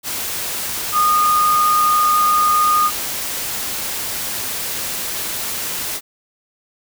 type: tone in noise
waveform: sine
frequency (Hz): 1227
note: D#6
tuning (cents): -25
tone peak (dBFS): -12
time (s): 0.92-2.91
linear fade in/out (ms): 50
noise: white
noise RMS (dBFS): -24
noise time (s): 0.03-6.01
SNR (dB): +9
effects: none